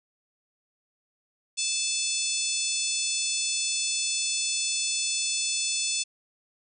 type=harmonic tone; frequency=874 Hz; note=A5; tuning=12 cents flat; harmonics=3 / 4 / 5 / 6 / 7 / 8 / 9 / 10; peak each=-34 / -34 / -34 / -34 / -34 / -34 / -34 / -34 dBFS; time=1.57-6.04 s; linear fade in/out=20 ms; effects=none